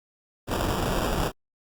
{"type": "noise with sample-and-hold", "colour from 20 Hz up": "pink", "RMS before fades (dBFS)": -26, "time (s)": [0.47, 1.32], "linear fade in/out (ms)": 50, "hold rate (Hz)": 2100, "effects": ["Opus 48 kbps"]}